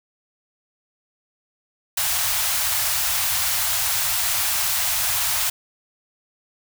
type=band-stop noise; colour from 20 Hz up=white; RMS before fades=-22 dBFS; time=1.97-5.5 s; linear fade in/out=5 ms; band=130 to 640 Hz; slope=48 dB/octave; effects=none